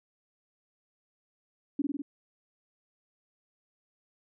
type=tone with echo; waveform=sine; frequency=283.9 Hz; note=C#4; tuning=41 cents sharp; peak=-25 dBFS; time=1.79-1.82 s; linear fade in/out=5 ms; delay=50 ms; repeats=4; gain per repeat=-2 dB; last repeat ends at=2.02 s; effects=none